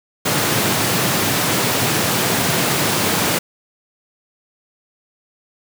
pink high-pass noise, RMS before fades -18 dBFS, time 0.25-3.39 s, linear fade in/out 10 ms, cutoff 100 Hz, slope 48 dB/octave, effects none

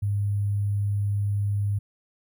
sine tone with sample-and-hold, 101.6 Hz, G#2, 38 cents flat, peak -22 dBFS, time 0.02-1.79 s, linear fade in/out 10 ms, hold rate 11025 Hz, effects none

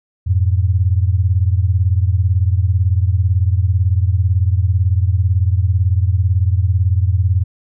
sine beating tone pair, 87.6 / 105.6 Hz, F2 / G#2, +6 / +29 cents, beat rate 18 Hz, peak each -13 / -16 dBFS, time 0.26-7.44 s, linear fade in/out 20 ms, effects none

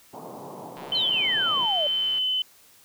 white band-pass noise, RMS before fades -40 dBFS, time 0.13-1.66 s, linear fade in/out 10 ms, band 120 to 1000 Hz, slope 48 dB/octave
click train, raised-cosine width 0.3 ms, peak -29 dBFS, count 196, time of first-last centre 0.77-2.183 s, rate 138 Hz
sine tone with pitch glide, 3068 to 3033 Hz, G7 to F#7, -38 to +42 cents, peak -22 dBFS, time 0.92-2.42 s, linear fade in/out 2 ms, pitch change -20 cents, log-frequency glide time 1.94-2.2 s
sine exponential sweep, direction down, 4267 to 570 Hz, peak -26 dBFS, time 0.95-1.87 s, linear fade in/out 2 ms
effects white hiss -55 dBFS RMS until 2.84 s

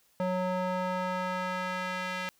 square tone with band-pass filter sweep, 183.5 Hz, F#3, 14 cents flat, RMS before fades -32 dBFS, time 0.2-2.29 s, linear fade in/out 0 ms, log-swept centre 610 to 2100 Hz, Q 1.1, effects white hiss -67 dBFS RMS until 2.39 s

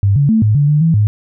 sine tone with pitch steps, 99.7 / 142.1 / 221.2 / 106.7 / 144.5 / 149.3 / 163.6 / 105 Hz, G2 / C#3 / A3 / G#2 / D3 / D3 / E3 / G#2, +30 / +43 / +9 / +47 / -28 / +29 / -13 / +19 cents, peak -8 dBFS, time 0.03-1.07 s, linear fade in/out 0 ms, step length 130 ms, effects none

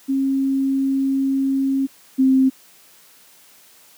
sine tone pair in turn, 270 / 263.7 Hz, C#4 / C4, -45 / +14 cents, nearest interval unison, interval 41 cents, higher first, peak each -16 / -11 dBFS, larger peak second, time 0.08-1.87 / 2.18-2.5 s, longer first, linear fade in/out 20 ms, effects white hiss -50 dBFS RMS until 3.97 s + high-pass 150 Hz 12 dB/octave

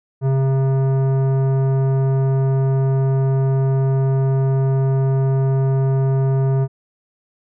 sine tone with tanh clipping, 134.2 Hz, C3, 44 cents sharp, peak -16 dBFS, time 0.21-6.68 s, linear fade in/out 50 ms, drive 14 dB, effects none

